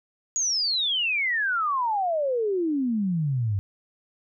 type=exponential sweep; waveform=sine; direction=down; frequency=6830 to 95.3 Hz; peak=-22 dBFS; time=0.36-3.59 s; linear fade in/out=0 ms; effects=none